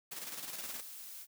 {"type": "noise with tremolo", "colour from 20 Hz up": "white", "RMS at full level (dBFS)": -42, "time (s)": [0.11, 0.81], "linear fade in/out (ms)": 10, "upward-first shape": "square", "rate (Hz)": 19, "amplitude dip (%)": 45}
{"type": "noise", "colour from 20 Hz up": "blue", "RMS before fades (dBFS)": -48, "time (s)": [0.54, 1.27], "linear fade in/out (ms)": 50}
{"effects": ["high-pass 150 Hz 12 dB/octave"]}